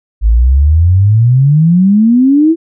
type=exponential sweep; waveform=sine; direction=up; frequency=51.6 to 336.2 Hz; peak=-4 dBFS; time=0.21-2.56 s; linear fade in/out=50 ms; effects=none